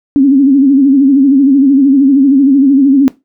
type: tone with vibrato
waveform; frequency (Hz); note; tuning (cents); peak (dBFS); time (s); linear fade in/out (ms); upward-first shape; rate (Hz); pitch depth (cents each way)
sine; 274.4; C#4; -17; -3; 0.16-3.08; 0; sine; 13; 90
effects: noise-tail reverb RT60 0.2 s tail -17 dB re dry